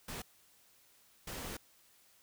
pink noise bursts at uneven times, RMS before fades -43 dBFS, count 2, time 0.08-0.22 / 1.27-1.57 s, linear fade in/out 5 ms, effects white hiss -66 dBFS RMS until 2.22 s

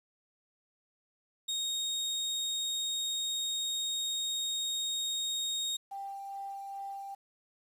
30% pulse tone, 3729 Hz, A#7, in tune, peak -29 dBFS, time 1.48-5.77 s, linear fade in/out 10 ms
sine tone with tremolo, 790 Hz, G5, 13 cents sharp, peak -37 dBFS, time 5.91-7.15 s, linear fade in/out 10 ms, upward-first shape sine, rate 2.4 Hz, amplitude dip 25%
effects resampled to 32000 Hz + 10-bit

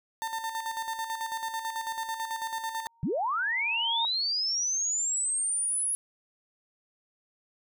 35% pulse tone with tremolo, 900 Hz, A5, 39 cents sharp, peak -28 dBFS, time 0.22-2.87 s, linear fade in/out 0 ms, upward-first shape square, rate 9.1 Hz, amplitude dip 55%
sine tone with exponential growth, 923 Hz, A#5, 17 cents flat, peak -27 dBFS, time 2.8-4.05 s, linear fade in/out 1 ms, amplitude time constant 270 ms
sine linear sweep, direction up, 116.6 to 10580 Hz, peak -26 dBFS, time 3.03-5.95 s, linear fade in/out 0 ms
effects none

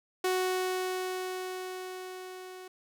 sawtooth tone with level ramp, 370 Hz, F#4, in tune, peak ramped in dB -22 to -40 dBFS, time 0.24-2.68 s, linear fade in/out 5 ms, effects none

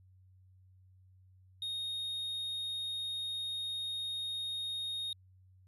triangle tone, 3717 Hz, A#7, 6 cents flat, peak -34 dBFS, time 1.62-5.13 s, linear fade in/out 2 ms, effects added 93 Hz sine -59 dBFS peak until 5.67 s + resampled to 32000 Hz

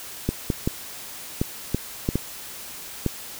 clicks, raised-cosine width 3 ms, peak -8 dBFS, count 8, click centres 0.29 / 0.502 / 0.675 / 1.415 / 1.746 / 2.089 / 2.156 / 3.063 s, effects white hiss -38 dBFS RMS until 3.39 s

